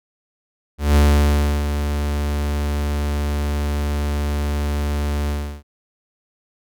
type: tone with ADSR envelope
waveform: 45% pulse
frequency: 73 Hz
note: D2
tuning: 10 cents flat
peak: -10 dBFS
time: 0.78-5.63 s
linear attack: 180 ms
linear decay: 670 ms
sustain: -9 dB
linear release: 340 ms
effects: none